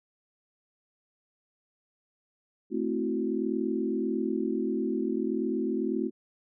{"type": "chord", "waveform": "sine", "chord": "F# half-diminished seventh", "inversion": "first", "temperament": "equal", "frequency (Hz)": [220, 261.6, 329.6, 370], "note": ["A3", "C4", "E4", "F#4"], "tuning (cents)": [0, 0, 0, 0], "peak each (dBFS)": -32, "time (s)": [2.7, 6.11], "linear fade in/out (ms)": 50, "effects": []}